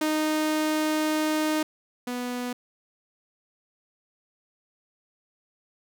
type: tone pair in turn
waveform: sawtooth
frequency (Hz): 309 / 246.4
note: D#4 / B3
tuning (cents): -12 / -4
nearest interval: major third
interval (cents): 392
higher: first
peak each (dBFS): -19 / -25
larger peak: first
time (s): 0.01-1.63 / 2.07-2.53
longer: first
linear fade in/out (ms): 5
effects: none